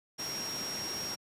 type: tone in noise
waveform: sine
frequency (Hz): 5590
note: F8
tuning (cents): +1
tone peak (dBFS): -36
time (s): 0.18-1.16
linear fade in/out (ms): 20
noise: pink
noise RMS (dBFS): -40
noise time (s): 0.18-1.16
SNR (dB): +1
effects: high-pass 150 Hz 12 dB/octave + resampled to 32000 Hz